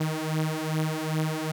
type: beating tone pair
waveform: sawtooth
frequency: 155.56 / 158.06 Hz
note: D#3 / D#3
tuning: 0 / +28 cents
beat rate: 2.5 Hz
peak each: -25 dBFS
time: 0-1.52 s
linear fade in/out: 10 ms
effects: none